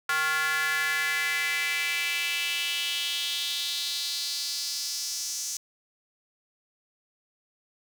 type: tone with high-pass filter sweep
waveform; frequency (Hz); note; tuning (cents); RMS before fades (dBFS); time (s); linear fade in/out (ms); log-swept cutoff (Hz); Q
square; 155.56; D#3; 0; -29; 0.09-5.57; 2; 1400 to 6200; 3.6
effects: none